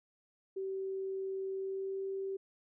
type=tone with pitch glide; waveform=sine; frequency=384.5 to 387.6 Hz; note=G4 to G4; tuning=-33 to -20 cents; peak=-35 dBFS; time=0.56-2.37 s; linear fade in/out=10 ms; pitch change=+13 cents; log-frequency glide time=1.53-2.03 s; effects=none